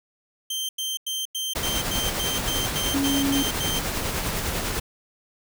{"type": "tone bursts", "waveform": "sawtooth", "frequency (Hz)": 3136, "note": "G7", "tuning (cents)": 0, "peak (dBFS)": -23, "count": 12, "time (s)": [0.5, 3.792], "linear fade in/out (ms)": 5, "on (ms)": 190, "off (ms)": 92}
{"type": "noise with tremolo", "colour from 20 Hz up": "pink", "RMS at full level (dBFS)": -26, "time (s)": [1.55, 4.8], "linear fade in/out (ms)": 10, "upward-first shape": "sine", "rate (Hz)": 10, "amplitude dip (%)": 35}
{"type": "tone", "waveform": "sine", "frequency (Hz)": 277.2, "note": "C#4", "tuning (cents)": 0, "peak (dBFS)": -21, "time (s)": [2.94, 3.43], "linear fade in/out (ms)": 5}
{"effects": []}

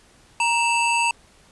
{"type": "tone pair together", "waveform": "square", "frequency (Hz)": [936, 2647], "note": ["A#5", "E7"], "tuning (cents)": [7, 7], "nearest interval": "octave + tritone", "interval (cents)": 1800, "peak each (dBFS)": [-21, -22], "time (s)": [0.4, 1.11], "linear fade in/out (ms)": 2, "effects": ["pink hiss -54 dBFS RMS until 1.51 s", "resampled to 24000 Hz"]}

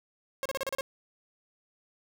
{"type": "tone bursts", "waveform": "sawtooth", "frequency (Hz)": 540, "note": "C#5", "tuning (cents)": -45, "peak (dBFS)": -26, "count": 7, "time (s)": [0.43, 0.809], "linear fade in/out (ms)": 0, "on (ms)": 25, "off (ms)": 34, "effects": []}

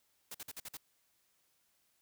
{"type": "noise bursts", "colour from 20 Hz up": "white", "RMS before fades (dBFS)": -45, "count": 6, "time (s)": [0.31, 0.771], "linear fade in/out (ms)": 5, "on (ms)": 36, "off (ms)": 49, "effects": ["white hiss -75 dBFS RMS until 2.01 s"]}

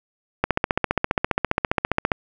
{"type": "click train", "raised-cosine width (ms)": 0.5, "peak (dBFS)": -3, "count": 26, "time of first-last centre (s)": [0.44, 2.118], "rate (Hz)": 14.9, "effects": []}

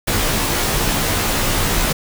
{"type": "noise with comb filter", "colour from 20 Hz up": "pink", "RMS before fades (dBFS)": -18, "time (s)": [0.07, 1.93], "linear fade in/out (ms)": 10, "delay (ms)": 16, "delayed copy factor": -0.95, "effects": []}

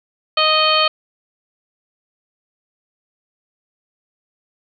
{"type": "harmonic tone", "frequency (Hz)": 622.3, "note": "D#5", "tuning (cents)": 0, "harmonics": [1, 2, 3, 4, 5, 6, 7], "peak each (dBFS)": [-20, -17, -29, -21, -18, -27, -20], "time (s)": [0.37, 0.88], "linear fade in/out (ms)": 5, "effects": []}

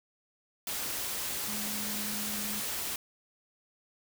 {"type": "tone in noise", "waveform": "sine", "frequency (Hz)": 209.7, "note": "G#3", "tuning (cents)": 17, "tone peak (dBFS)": -40, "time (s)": [1.48, 2.6], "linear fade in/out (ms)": 2, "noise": "white", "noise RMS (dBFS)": -35, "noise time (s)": [0.67, 2.96], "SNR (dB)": -8, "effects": []}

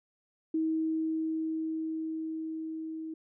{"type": "tone with level ramp", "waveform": "sine", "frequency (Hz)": 319.1, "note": "D#4", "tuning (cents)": 44, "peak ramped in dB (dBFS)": [-26, -36], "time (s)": [0.54, 3.14], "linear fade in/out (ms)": 5, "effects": []}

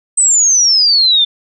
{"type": "exponential sweep", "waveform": "sine", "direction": "down", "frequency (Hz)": [8240, 3520], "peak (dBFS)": -7, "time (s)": [0.17, 1.25], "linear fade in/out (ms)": 10, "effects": []}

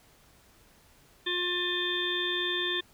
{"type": "harmonic tone", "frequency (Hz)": 355.3, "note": "F4", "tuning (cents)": 30, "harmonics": [1, 3, 5, 7, 9, 10], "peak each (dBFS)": [-34, -41, -33, -42, -37, -31], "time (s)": [1.26, 2.81], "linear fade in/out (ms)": 10, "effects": ["pink hiss -60 dBFS RMS until 2.93 s"]}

